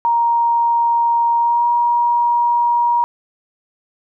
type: tone with pitch glide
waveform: sine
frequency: 937 to 951.2 Hz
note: A#5 to A#5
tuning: +9 to +35 cents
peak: -12 dBFS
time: 0.05-3.04 s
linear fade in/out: 0 ms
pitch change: +26 cents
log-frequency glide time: 1.38-1.68 s
effects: none